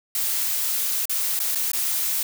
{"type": "noise with dropouts", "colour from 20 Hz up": "blue", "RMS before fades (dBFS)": -24, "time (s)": [0.15, 2.23], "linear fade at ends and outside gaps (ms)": 2, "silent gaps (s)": [[1.055, 1.095], [1.392, 1.4], [1.55, 1.555], [1.717, 1.733]], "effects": []}